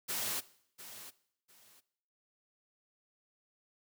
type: noise with echo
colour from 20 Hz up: white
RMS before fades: -36 dBFS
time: 0.08-0.41 s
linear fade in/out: 20 ms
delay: 700 ms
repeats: 2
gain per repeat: -13 dB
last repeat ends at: 1.81 s
effects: noise-tail reverb RT60 0.7 s tail -19 dB re dry + high-pass 100 Hz 12 dB/octave